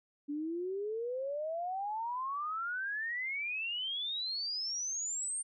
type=exponential sweep; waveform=sine; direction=up; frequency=284.4 to 8900 Hz; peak=-34 dBFS; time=0.28-5.43 s; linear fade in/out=20 ms; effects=none